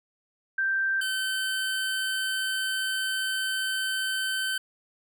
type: tone pair in turn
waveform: sine / 25% pulse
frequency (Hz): 1568 / 1537.5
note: G6 / G6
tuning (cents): 0 / -34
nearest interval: unison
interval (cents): 34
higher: first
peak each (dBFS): -23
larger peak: neither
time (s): 0.58-1.01 / 1.01-4.58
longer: second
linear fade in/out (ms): 5
effects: none